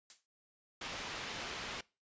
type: noise with exponential decay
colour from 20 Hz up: blue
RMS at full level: -46 dBFS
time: 0.1-0.26 s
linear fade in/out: 1 ms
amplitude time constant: 34 ms
type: low-pass noise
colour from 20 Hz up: white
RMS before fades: -43 dBFS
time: 0.81-1.81 s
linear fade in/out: 5 ms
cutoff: 3600 Hz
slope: 12 dB/octave
effects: noise-tail reverb RT60 0.3 s tail -23 dB re dry + resampled to 16000 Hz